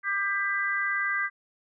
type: harmonic tone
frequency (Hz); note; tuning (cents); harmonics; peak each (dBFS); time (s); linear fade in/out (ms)
397.6; G4; +25; 3 / 4 / 5; -32 / -28 / -29; 0.03-1.3; 50
effects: none